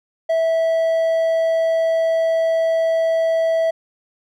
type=tone; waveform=triangle; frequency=654 Hz; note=E5; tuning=14 cents flat; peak=-13 dBFS; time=0.29-3.71 s; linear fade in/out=10 ms; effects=none